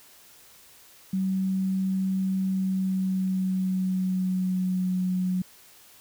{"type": "tone with pitch glide", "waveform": "sine", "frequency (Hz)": [190, 183.74], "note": ["F#3", "F#3"], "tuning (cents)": [46, -12], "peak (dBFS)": -23, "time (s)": [1.13, 5.42], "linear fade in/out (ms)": 5, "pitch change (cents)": -58, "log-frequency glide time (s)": [2.48, 5.04], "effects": ["white hiss -53 dBFS RMS until 6 s"]}